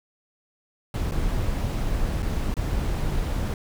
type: noise with dropouts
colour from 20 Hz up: brown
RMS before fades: -25 dBFS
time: 0.94-3.54 s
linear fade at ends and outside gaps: 2 ms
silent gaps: 1.112-1.119 / 2.223-2.227 / 2.541-2.567 s
effects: none